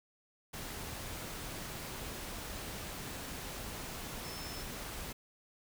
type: tone in noise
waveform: sine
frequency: 5274 Hz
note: E8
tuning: in tune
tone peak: -48 dBFS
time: 4.24-4.63 s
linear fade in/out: 10 ms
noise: pink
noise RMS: -43 dBFS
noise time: 0.53-5.13 s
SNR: -8 dB
effects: none